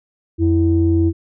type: tone pair together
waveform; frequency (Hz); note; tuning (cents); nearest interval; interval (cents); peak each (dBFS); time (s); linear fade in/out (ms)
sine; 87.3 / 329.6; F2 / E4; 0 / 0; octave + major seventh; 2300; -14; 0.38-1.13; 50
effects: tanh soft clip ceiling -4 dBFS